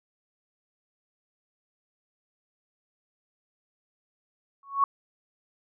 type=tone with exponential growth; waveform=sine; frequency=1108.7 Hz; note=C#6; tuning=in tune; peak=-15 dBFS; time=4.63-4.84 s; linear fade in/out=2 ms; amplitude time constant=45 ms; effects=none